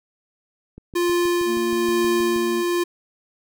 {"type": "click train", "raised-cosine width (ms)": 3, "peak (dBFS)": -26, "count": 11, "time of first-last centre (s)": [0.78, 2.362], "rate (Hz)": 6.32}
{"type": "tone with tremolo", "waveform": "square", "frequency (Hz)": 349.2, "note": "F4", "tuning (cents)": 0, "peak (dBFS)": -18, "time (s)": [0.95, 2.84], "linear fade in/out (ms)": 10, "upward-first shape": "sine", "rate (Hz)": 1.1, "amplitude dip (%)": 30}
{"type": "tone", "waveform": "triangle", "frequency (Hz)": 230.6, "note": "A#3", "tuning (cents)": -19, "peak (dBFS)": -24, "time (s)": [1.45, 2.64], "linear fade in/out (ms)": 50}
{"effects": []}